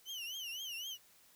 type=tone with vibrato; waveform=35% pulse; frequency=2960 Hz; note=F#7; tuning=in tune; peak=-39 dBFS; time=0.05-0.98 s; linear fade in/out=50 ms; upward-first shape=triangle; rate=3.9 Hz; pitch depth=170 cents each way; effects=white hiss -65 dBFS RMS until 1.35 s